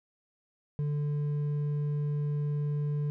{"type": "tone with hard clipping", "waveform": "sine", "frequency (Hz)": 146.83, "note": "D3", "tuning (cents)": 0, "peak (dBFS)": -29, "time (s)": [0.79, 3.1], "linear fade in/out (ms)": 0, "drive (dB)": 4, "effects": []}